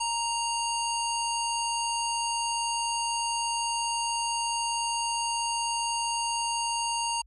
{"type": "harmonic tone with a mistuned harmonic", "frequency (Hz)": 932.3, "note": "A#5", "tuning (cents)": 0, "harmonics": [1, 3, 5, 7, 9, 10], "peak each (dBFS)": [-29, -34, -36, -37, -39, -39], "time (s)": [0, 7.22], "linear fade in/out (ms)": 10, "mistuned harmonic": 5, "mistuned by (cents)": -17, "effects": ["added 50 Hz sine -54 dBFS peak until 7.26 s"]}